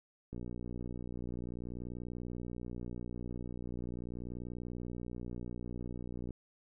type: click train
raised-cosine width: 3 ms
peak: -30 dBFS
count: 362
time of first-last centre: 0.33-6.307 s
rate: 60.4 Hz
effects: none